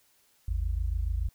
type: tone pair together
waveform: sine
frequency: 52.62 / 79.6 Hz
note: G#1 / D#2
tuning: +23 / +40 cents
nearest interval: perfect fifth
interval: 717 cents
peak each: -28 / -31 dBFS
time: 0.48-1.29 s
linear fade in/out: 5 ms
effects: white hiss -66 dBFS RMS until 1.34 s